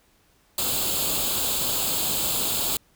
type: noise with comb filter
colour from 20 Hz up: white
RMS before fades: -25 dBFS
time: 0.58-2.77 s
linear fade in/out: 2 ms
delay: 0.26 ms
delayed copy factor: +0.75
effects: pink hiss -62 dBFS RMS until 2.95 s